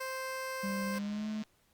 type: tone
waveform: 15% pulse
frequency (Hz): 523.3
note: C5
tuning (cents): 0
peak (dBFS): -30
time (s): 0-0.99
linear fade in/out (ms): 10
type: tone with pitch glide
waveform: triangle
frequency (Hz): 197.1 to 214.9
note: G3 to A3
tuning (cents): +10 to -41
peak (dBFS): -32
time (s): 0.63-1.43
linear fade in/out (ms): 10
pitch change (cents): +149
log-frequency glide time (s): 0.89-1.27
type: click train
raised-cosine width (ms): 0.2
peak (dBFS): -33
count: 76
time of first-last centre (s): 0.94-1.437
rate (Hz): 151
effects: pink hiss -70 dBFS RMS until 1.73 s + Opus 48 kbps